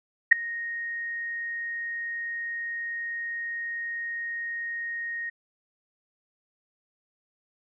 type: tone with ADSR envelope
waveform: sine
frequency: 1864.7 Hz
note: A#6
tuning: in tune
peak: -7 dBFS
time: 0.31-5.3 s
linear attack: 14 ms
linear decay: 4 ms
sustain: -23 dB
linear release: 10 ms
effects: none